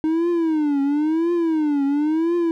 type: tone with vibrato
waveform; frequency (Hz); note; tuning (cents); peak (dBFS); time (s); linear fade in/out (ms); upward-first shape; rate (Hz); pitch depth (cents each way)
triangle; 310; D#4; -6; -15; 0.04-2.51; 0; triangle; 0.97; 210
effects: none

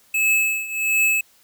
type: tone with tremolo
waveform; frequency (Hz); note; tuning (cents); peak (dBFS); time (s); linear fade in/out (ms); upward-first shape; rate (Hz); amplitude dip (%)
square; 2597; E7; -26; -15; 0.14-1.21; 5; triangle; 1.4; 85
effects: white hiss -56 dBFS RMS until 1.43 s

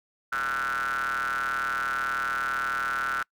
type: ring-modulated tone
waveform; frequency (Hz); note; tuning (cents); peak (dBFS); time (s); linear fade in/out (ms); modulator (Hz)
square; 65.41; C2; 0; -24; 0.32-3.23; 5; 1420
effects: noise-tail reverb RT60 0.1 s tail -26 dB re dry

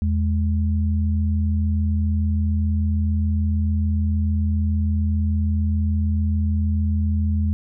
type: tone pair together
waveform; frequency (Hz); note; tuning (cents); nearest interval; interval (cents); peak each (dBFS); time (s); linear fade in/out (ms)
sine; 82.41 / 209.2; E2 / G#3; 0 / +13; octave + major third; 1613; -18 / -25; 0.02-7.53; 0
effects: none

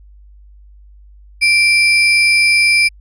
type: tone with sample-and-hold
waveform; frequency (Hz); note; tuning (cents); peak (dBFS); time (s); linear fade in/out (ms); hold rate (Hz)
sine; 2349; D7; 0; -8; 1.41-2.89; 20; 7350
effects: added 50 Hz sine -39 dBFS peak until 3 s + resampled to 22050 Hz

